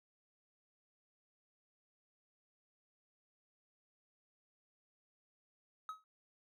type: tone with exponential decay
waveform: triangle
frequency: 1275 Hz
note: D#6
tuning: 42 cents sharp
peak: -36 dBFS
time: 5.89-6.04 s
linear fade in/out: 1 ms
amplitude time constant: 32 ms
effects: none